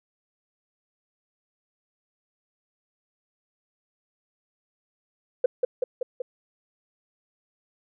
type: tone with echo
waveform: sine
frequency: 503 Hz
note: B4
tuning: 32 cents sharp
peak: -14 dBFS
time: 5.44-5.46 s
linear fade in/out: 5 ms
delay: 190 ms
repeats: 4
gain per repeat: -3 dB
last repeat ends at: 6.22 s
effects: tanh soft clip ceiling -11 dBFS